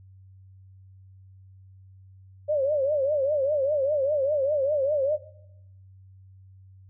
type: tone with vibrato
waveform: sine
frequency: 570 Hz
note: C#5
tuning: 48 cents sharp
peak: -21 dBFS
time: 2.48-5.17 s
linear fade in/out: 20 ms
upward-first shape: triangle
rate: 5 Hz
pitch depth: 160 cents each way
effects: noise-tail reverb RT60 0.8 s tail -17 dB re dry + added 95 Hz sine -48 dBFS peak until 6.89 s